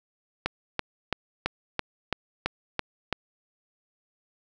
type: click train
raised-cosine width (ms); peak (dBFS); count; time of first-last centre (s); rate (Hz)
0.3; -9; 9; 0.46-3.127; 3
effects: none